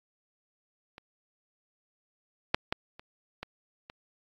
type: clicks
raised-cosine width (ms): 0.3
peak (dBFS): -30 / -6 / -12 / -29 / -21 / -27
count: 6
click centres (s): 0.981 / 2.545 / 2.725 / 2.995 / 3.43 / 3.899
effects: AAC 64 kbps